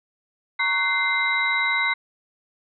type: tone cluster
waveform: sine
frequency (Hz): 933 / 1105 / 1500 / 2085 / 3869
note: A#5 / C#6 / F#6 / C7 / B7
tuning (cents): +1 / -6 / +23 / -7 / -36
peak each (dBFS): -30 / -30 / -28 / -21 / -30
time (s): 0.59-1.94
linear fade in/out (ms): 10
effects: none